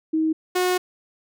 sine / sawtooth tone pair in turn, 316.8 / 363.7 Hz, D#4 / F#4, +31 / -30 cents, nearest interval major second, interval 239 cents, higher second, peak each -18 / -15 dBFS, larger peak second, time 0.13-0.33 / 0.55-0.78 s, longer second, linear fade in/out 10 ms, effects none

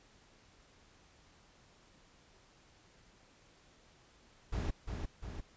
brown noise with echo, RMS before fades -35 dBFS, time 4.52-4.71 s, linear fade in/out 10 ms, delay 350 ms, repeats 2, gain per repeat -4 dB, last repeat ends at 5.41 s, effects pink hiss -64 dBFS RMS until 5.56 s + resampled to 16000 Hz

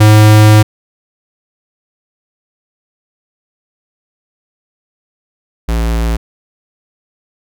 square tone pair in turn, 107 / 56.68 Hz, A2 / A#1, -48 / -48 cents, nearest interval major seventh, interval 1100 cents, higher first, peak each -3 / -12 dBFS, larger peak first, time 0-0.63 / 5.68-6.17 s, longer first, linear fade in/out 10 ms, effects none

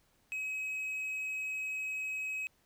triangle tone, 2548 Hz, D#7, 41 cents sharp, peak -33 dBFS, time 0.32-2.47 s, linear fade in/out 0 ms, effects pink hiss -71 dBFS RMS until 2.65 s

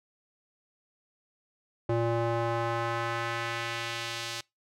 square tone with band-pass filter sweep, 116.6 Hz, A#2, 1 cent sharp, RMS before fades -31 dBFS, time 1.89-4.41 s, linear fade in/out 5 ms, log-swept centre 460 to 4500 Hz, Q 0.99, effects noise-tail reverb RT60 0.2 s tail -24 dB re dry

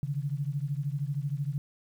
sine beating tone pair, 137.7 / 150.7 Hz, C#3 / D3, -11 / +45 cents, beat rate 13 Hz, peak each -31 / -33 dBFS, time 0.03-1.58 s, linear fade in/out 0 ms, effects 10-bit

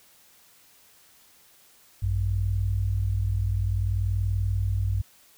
sine tone pair together, 56.26 / 96.8 Hz, A1 / G2, +39 / -21 cents, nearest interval major sixth, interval 940 cents, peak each -27 / -24 dBFS, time 2.02-5.02 s, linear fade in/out 10 ms, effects white hiss -57 dBFS RMS until 5.37 s

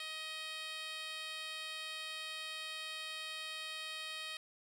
10% pulse tone with band-pass filter, 629 Hz, D#5, 19 cents sharp, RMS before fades -44 dBFS, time 0-4.37 s, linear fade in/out 2 ms, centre 4100 Hz, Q 0.88, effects none

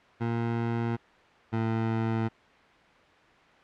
20% pulse tone pair in turn, 116.54 / 112.64 Hz, A#2 / A2, 0 / +41 cents, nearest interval minor second, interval 59 cents, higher first, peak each -22 / -21 dBFS, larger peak second, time 0.2-0.97 / 1.52-2.29 s, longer neither, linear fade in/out 20 ms, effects white hiss -56 dBFS RMS until 3.63 s + low-pass 2000 Hz 12 dB/octave

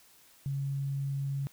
sine tone, 138.4 Hz, C#3, 2 cents flat, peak -30 dBFS, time 0.46-1.47 s, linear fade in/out 0 ms, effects white hiss -60 dBFS RMS until 1.52 s

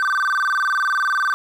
triangle tone with vibrato, 1348 Hz, E6, 38 cents sharp, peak -15 dBFS, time 0-1.34 s, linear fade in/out 0 ms, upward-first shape square, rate 20 Hz, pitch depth 230 cents each way, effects none

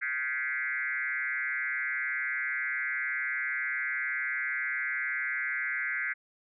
sine tone with frequency modulation, 1826 Hz, A#6, 36 cents flat, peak -29 dBFS, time 0.01-6.14 s, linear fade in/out 20 ms, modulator 135 Hz, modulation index 2.7, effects none

